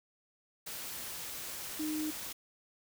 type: tone in noise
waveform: sine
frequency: 307.7 Hz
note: D#4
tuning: 19 cents flat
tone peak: -33 dBFS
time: 1.79-2.11 s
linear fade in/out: 10 ms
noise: white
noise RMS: -42 dBFS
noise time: 0.66-2.33 s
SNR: +6 dB
effects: none